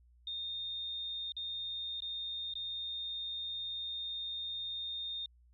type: tone with dropouts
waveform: sine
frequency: 3659 Hz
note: A#7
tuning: 33 cents flat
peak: -37 dBFS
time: 0.27-5.26 s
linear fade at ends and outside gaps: 2 ms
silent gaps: 1.321-1.366 / 2.004-2.021 / 2.538-2.554 s
effects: added 60 Hz sine -61 dBFS peak until 5.53 s